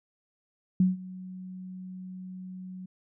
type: tone with ADSR envelope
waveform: sine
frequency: 185 Hz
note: F#3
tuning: in tune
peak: -17 dBFS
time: 0.8-2.86 s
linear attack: 3 ms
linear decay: 160 ms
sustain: -21 dB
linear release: 7 ms
effects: none